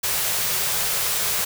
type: band-stop noise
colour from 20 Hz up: white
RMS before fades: -23 dBFS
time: 0.03-1.45 s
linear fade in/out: 10 ms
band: 210 to 360 Hz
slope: 96 dB/octave
effects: none